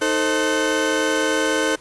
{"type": "tone cluster", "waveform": "35% pulse", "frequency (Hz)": [313.5, 444.6, 528, 1521], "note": ["D#4", "A4", "C5", "F#6"], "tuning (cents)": [13, 18, 16, 47], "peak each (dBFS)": -22, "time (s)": [0.01, 1.76], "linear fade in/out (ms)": 10, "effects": ["pink hiss -47 dBFS RMS until 1.8 s", "resampled to 24000 Hz"]}